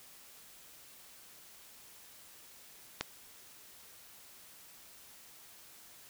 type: click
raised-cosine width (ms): 0.2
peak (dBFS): -15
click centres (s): 3.01
effects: white hiss -56 dBFS RMS until 6.09 s